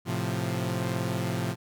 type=chord; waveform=sawtooth; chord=F major; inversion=first; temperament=equal; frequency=110 / 130.81 / 174.61 Hz; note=A2 / C3 / F3; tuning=0 / 0 / 0 cents; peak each=-28 dBFS; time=0.05-1.56 s; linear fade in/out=50 ms; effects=none